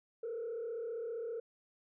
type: tone with frequency modulation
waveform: sine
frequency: 461.1 Hz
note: A#4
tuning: 19 cents flat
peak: -36 dBFS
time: 0.23-1.4 s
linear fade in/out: 5 ms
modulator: 35.2 Hz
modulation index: 0.74
effects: tanh soft clip ceiling -34 dBFS